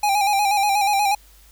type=tone with vibrato; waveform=square; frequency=810 Hz; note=G#5; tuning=43 cents flat; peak=-17 dBFS; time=0.03-1.15 s; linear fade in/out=5 ms; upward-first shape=square; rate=8.3 Hz; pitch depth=48 cents each way; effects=added 50 Hz sine -49 dBFS peak until 1.51 s + white hiss -53 dBFS RMS until 1.51 s